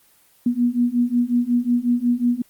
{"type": "beating tone pair", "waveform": "sine", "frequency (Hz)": [239.1, 244.6], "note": ["A#3", "B3"], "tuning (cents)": [44, -16], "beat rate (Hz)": 5.5, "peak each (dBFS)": [-20, -19], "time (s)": [0.46, 2.42], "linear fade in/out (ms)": 5, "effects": ["white hiss -56 dBFS RMS until 2.49 s", "Opus 24 kbps"]}